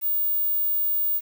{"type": "tone", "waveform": "sine", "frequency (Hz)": 15510, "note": "B9", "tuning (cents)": -33, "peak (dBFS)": -18, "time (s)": [0.01, 1.21], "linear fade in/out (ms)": 50, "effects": ["tanh soft clip ceiling -19 dBFS", "8-bit"]}